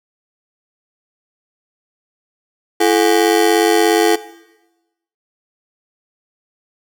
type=ring-modulated tone; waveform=30% pulse; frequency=385.7 Hz; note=G4; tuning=28 cents flat; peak=-5 dBFS; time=2.8-4.16 s; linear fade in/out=10 ms; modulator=48.5 Hz; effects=noise-tail reverb RT60 1.0 s tail -17 dB re dry